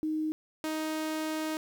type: tone pair in turn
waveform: sine / sawtooth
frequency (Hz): 311.1 / 312.9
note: D#4 / D#4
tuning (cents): 0 / +10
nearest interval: unison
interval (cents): 10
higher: second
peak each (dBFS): -28 / -27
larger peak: second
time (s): 0.03-0.32 / 0.64-1.57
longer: second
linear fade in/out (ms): 0
effects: 10-bit